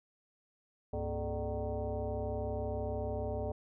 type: tone with frequency modulation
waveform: sine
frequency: 265.7 Hz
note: C4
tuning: 27 cents sharp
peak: -33 dBFS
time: 0.93-3.52 s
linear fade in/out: 5 ms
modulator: 166 Hz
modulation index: 2.7
effects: none